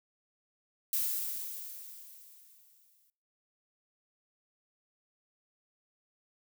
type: noise with exponential decay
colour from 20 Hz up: violet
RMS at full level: -30 dBFS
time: 0.93-3.1 s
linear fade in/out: 1 ms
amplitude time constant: 470 ms
effects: noise-tail reverb RT60 0.5 s tail -23 dB re dry